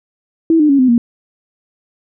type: tone with pitch steps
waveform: sine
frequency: 326.6 / 301.2 / 277.8 / 256.2 / 236.3 Hz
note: E4 / D4 / C#4 / C4 / A#3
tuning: -16 / +44 / +4 / -36 / +24 cents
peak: -7 dBFS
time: 0.5-0.98 s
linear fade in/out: 2 ms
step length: 96 ms
effects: none